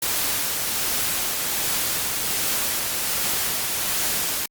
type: noise with tremolo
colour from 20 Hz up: white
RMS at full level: -23 dBFS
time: 0.02-4.46 s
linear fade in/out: 5 ms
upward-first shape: triangle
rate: 1.3 Hz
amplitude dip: 25%
effects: Opus 48 kbps